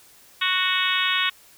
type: harmonic tone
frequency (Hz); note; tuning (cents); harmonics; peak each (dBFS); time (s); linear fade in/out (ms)
370; F#4; 0; 3 / 4 / 5 / 6 / 7 / 8 / 9 / 10; -28 / -28 / -28 / -28 / -28 / -28 / -28 / -28; 0.41-1.3; 10
effects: white hiss -52 dBFS RMS until 1.57 s